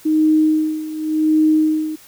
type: tone with tremolo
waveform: sine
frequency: 311.1 Hz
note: D#4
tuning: in tune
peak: -10 dBFS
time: 0.05-1.96 s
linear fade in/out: 10 ms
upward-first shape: sine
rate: 0.89 Hz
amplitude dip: 80%
effects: white hiss -45 dBFS RMS until 2.07 s